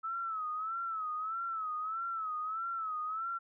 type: tone with vibrato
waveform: sine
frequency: 1300 Hz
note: E6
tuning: 24 cents flat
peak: -34 dBFS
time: 0.03-3.39 s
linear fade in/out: 20 ms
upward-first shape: sine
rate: 1.6 Hz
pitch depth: 90 cents each way
effects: none